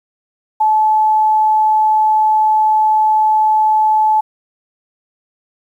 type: tone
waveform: sine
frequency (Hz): 864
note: A5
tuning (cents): -32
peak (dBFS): -9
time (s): 0.6-4.21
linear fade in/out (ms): 10
effects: 8-bit